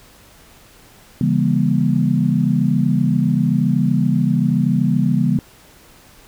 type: chord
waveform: sine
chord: C# diminished seventh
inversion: none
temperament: just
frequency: 138.59 / 166.31 / 199.57 / 239.5 Hz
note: C#3 / E3 / G3 / Bb3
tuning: 0 / +16 / +31 / +47 cents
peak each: -19 dBFS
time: 1.21-5.39 s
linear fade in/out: 2 ms
effects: pink hiss -47 dBFS RMS until 6.27 s